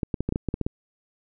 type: clicks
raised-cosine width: 3 ms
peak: -12 dBFS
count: 10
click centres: 0.032 / 0.142 / 0.206 / 0.29 / 0.324 / 0.359 / 0.487 / 0.541 / 0.613 / 0.665 s
effects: none